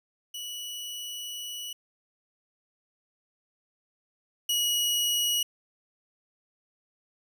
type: tone pair in turn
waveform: sawtooth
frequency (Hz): 2942 / 2910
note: F#7 / F#7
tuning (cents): -11 / -29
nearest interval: unison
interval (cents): 18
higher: first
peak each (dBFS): -32 / -21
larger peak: second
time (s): 0.34-1.73 / 4.49-5.43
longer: first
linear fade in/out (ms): 5
effects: none